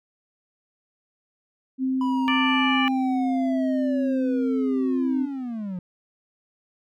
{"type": "tone", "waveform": "sine", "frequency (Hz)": 261.6, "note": "C4", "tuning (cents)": 0, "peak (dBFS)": -21, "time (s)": [1.78, 5.28], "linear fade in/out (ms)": 50}
{"type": "linear sweep", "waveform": "triangle", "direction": "down", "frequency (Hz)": [993, 174.61], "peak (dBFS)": -26, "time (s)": [2.01, 5.79], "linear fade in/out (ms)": 2}
{"type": "harmonic tone", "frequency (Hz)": 587.3, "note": "D5", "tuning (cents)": 0, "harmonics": [2, 3, 4, 5], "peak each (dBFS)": [-26, -29, -26, -28], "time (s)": [2.28, 2.88], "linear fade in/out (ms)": 0}
{"effects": []}